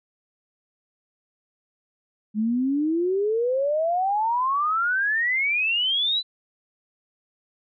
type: exponential sweep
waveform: sine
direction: up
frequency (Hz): 207.7 to 4043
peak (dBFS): -20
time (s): 2.34-6.23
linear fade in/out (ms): 50
effects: none